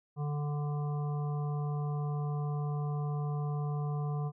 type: harmonic tone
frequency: 146.83 Hz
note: D3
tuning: in tune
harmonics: 1 / 3 / 5 / 7 / 8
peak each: -31 / -44 / -45 / -48 / -51 dBFS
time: 0.16-4.32 s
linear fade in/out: 50 ms
effects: none